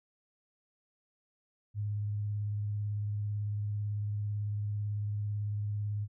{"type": "tone with vibrato", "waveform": "sine", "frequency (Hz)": 103.83, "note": "G#2", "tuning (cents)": 0, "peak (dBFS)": -31, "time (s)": [1.74, 6.08], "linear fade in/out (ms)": 50, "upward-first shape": "triangle", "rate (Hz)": 18, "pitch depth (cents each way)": 25, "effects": []}